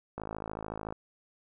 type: click train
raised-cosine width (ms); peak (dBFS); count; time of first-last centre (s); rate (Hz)
1; -23; 41; 0.18-0.925; 53.7
effects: none